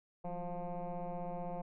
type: tone with frequency modulation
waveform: sine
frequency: 348.1 Hz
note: F4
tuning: 6 cents flat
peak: -36 dBFS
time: 0.24-1.62 s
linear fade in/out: 10 ms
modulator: 178 Hz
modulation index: 2.7
effects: tanh soft clip ceiling -35 dBFS